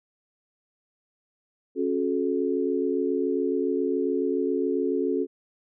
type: tone cluster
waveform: sine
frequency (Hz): 273.4 / 364.9 / 432.1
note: C#4 / F#4 / A4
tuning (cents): -24 / -24 / -31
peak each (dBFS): -27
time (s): 1.75-5.27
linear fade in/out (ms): 50
effects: none